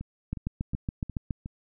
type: two click trains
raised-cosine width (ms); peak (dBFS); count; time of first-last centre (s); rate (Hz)
5; -17 / -24; 8 / 5; 0.33-1.308 / 0.01-1.459; 7.16 / 2.76
effects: none